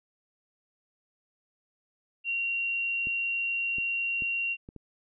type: tone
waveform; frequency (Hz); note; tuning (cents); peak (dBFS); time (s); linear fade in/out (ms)
sine; 2754; F7; -25; -27; 2.24-4.57; 50
type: clicks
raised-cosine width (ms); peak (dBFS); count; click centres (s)
3; -30; 5; 3.071 / 3.784 / 4.222 / 4.689 / 4.763
effects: none